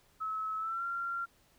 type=tone with pitch glide; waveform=sine; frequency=1294 to 1378.9 Hz; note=E6 to F6; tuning=-32 to -22 cents; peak=-33 dBFS; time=0.2-1.26 s; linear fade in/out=20 ms; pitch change=+110 cents; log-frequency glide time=0.58-0.84 s; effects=pink hiss -67 dBFS RMS until 1.58 s